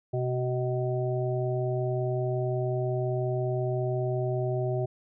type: harmonic tone with a mistuned harmonic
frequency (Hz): 125.5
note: B2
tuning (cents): +28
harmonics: 1 / 3 / 5 / 6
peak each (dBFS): -28 / -31 / -33 / -40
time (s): 0.13-4.86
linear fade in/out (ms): 10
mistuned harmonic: 1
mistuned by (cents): +23
effects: none

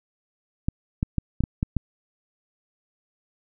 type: clicks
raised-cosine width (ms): 5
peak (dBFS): -10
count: 7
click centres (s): 0.685 / 1.029 / 1.183 / 1.406 / 1.438 / 1.629 / 1.767
effects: none

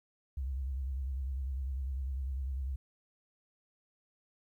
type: tone with vibrato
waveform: sine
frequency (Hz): 66.4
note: C2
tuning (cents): +26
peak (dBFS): -33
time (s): 0.37-2.76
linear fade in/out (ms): 5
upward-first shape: sine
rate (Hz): 10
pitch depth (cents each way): 89
effects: 12-bit

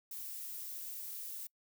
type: noise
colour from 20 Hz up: violet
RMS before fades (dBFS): -44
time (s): 0.11-1.47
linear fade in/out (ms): 5
effects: noise-tail reverb RT60 0.1 s tail -25 dB re dry

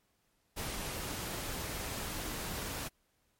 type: noise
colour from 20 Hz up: pink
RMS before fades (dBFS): -39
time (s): 0.56-2.89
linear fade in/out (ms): 20
effects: pink hiss -75 dBFS RMS until 3.39 s + MP3 64 kbps

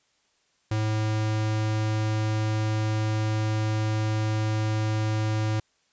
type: tone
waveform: square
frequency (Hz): 108.3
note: A2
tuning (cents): -27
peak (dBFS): -24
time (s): 0.71-5.6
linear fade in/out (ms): 5
effects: white hiss -68 dBFS RMS until 5.92 s + resampled to 16000 Hz

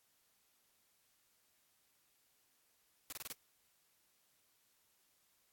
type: noise bursts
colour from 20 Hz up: white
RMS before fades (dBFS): -45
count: 5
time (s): 3.1-3.324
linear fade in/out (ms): 0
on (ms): 24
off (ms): 26
effects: white hiss -75 dBFS RMS until 5.52 s + AAC 64 kbps

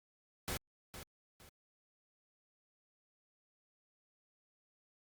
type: noise with echo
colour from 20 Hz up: pink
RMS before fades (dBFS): -39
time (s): 0.48-0.57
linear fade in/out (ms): 0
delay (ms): 460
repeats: 2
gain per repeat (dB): -10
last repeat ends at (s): 1.49
effects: Opus 48 kbps

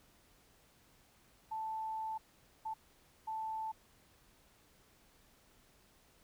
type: tone bursts at uneven times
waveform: sine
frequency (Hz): 880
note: A5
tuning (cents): 0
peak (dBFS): -37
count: 3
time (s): 1.51-2.18 / 2.65-2.74 / 3.27-3.72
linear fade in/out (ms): 10
effects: pink hiss -67 dBFS RMS until 6.23 s

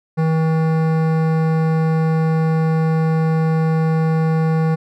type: tone with hard clipping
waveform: sine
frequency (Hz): 160.2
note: E3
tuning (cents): -49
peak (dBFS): -16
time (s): 0.17-4.76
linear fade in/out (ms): 20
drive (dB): 16
effects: none

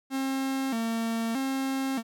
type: tone with vibrato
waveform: 45% pulse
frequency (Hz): 246.9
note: B3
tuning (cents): 0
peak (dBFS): -27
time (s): 0.1-2.03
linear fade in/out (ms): 50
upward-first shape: square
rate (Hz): 0.8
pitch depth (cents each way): 140
effects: none

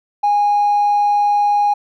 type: tone with hard clipping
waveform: sine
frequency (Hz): 823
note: G#5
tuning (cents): -16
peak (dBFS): -12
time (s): 0.23-1.74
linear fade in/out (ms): 10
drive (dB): 1
effects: none

